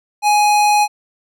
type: tone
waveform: square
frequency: 834 Hz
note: G#5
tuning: 7 cents sharp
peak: -11 dBFS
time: 0.22-0.88 s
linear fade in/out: 50 ms
effects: low-pass 12000 Hz 12 dB/octave